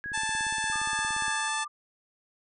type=tone with tremolo; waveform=sine; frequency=1658 Hz; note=G#6; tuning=3 cents flat; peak=-32 dBFS; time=0.04-1.48 s; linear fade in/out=0 ms; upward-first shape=sine; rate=3.4 Hz; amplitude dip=50%
type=click train; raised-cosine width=3 ms; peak=-33 dBFS; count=22; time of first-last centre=0.06-1.281 s; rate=17.2 Hz
type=harmonic tone; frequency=878 Hz; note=A5; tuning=4 cents flat; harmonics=1 / 2 / 3 / 4 / 5 / 6 / 7 / 8 / 9 / 10; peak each=-33 / -33 / -38 / -38 / -43 / -45 / -40 / -48 / -42 / -38 dBFS; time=0.13-1.65 s; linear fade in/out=20 ms
type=tone with pitch glide; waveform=sine; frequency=1213 to 1193.5 Hz; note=D#6 to D6; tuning=-44 to +28 cents; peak=-36 dBFS; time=0.72-1.68 s; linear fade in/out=10 ms; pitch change=-28 cents; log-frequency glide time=1.08-1.25 s
effects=none